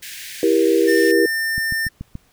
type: high-pass noise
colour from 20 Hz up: pink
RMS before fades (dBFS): -34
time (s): 0.02-1.12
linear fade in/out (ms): 10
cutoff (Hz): 1600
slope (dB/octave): 96
type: chord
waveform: sine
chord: E diminished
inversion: none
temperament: just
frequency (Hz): 329.6 / 395.6 / 474.7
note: E4 / G4 / Bb4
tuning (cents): 0 / +16 / +31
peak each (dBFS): -17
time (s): 0.43-1.26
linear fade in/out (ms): 2
type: tone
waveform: square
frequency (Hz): 1800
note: A6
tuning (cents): +39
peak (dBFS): -20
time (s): 0.87-1.89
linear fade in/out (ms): 20
type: click train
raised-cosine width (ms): 5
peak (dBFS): -17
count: 5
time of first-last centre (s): 1.58-2.154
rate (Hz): 6.97
effects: pink hiss -58 dBFS RMS until 2.32 s